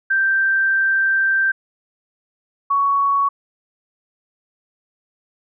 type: tone pair in turn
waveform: sine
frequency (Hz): 1568 / 1117.4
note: G6 / C#6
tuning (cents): 0 / +13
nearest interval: tritone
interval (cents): 587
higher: first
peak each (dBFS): -14 / -14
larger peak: neither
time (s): 0.1-1.52 / 2.7-3.29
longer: first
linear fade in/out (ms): 10
effects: none